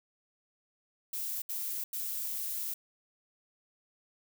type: noise bursts at uneven times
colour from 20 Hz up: violet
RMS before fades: -36 dBFS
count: 3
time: 1.13-1.42 / 1.49-1.84 / 1.93-2.74 s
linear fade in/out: 5 ms
effects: none